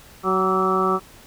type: harmonic tone with a mistuned harmonic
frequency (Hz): 187.5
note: F#3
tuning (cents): +23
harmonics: 1 / 2 / 3 / 4 / 5 / 6 / 7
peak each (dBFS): -26 / -22 / -31 / -28 / -32 / -22 / -24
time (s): 0.23-1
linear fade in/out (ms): 50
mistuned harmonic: 6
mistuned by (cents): +48
effects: pink hiss -47 dBFS RMS until 1.26 s